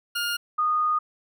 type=tone pair in turn; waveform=20% pulse / sine; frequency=1416 / 1232.2 Hz; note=F6 / D#6; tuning=+23 / -17 cents; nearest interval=major second; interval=240 cents; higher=first; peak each=-20 dBFS; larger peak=neither; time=0.15-0.37 / 0.58-0.99 s; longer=second; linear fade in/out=10 ms; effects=none